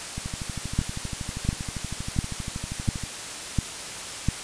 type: two click trains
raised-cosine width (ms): 5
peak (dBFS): -19 / -9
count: 37 / 6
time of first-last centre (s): 0.18-3.037 / 0.79-4.287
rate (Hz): 12.6 / 1.43
effects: white hiss -35 dBFS RMS until 4.43 s + resampled to 22050 Hz